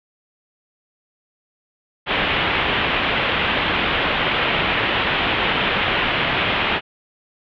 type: low-pass noise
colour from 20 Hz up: white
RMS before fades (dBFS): -20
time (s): 2.06-6.81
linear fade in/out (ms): 50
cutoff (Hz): 3300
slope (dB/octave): 48
effects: none